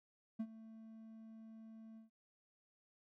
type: tone with ADSR envelope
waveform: triangle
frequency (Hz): 222.3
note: A3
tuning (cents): +18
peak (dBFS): -34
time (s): 0.39-2.1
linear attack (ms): 13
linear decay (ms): 57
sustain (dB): -17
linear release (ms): 130
effects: none